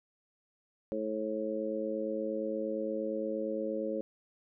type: harmonic tone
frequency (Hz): 108.6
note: A2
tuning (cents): -22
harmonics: 2 / 3 / 4 / 5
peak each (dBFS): -39 / -38 / -38 / -35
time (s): 0.92-4.01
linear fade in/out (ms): 0
effects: none